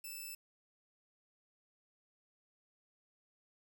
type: tone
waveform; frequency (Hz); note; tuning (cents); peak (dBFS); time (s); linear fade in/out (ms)
5% pulse; 2637; E7; 0; -35; 0.04-0.35; 5
effects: 11-bit